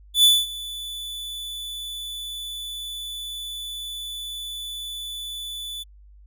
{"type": "tone with ADSR envelope", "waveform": "45% pulse", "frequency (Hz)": 3478, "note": "A7", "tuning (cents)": -21, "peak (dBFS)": -11, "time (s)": [0.14, 5.84], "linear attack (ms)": 100, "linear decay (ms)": 220, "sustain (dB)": -20, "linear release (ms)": 21, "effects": ["added 50 Hz sine -46 dBFS peak until 6.26 s"]}